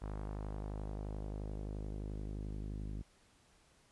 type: tone with low-pass filter sweep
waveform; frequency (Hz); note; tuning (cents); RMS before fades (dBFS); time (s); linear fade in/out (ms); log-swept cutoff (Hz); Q
sawtooth; 51.5; G#1; -14; -42; 0.01-3.03; 20; 1200 to 260; 1.1
effects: pink hiss -68 dBFS RMS until 3.91 s + resampled to 24000 Hz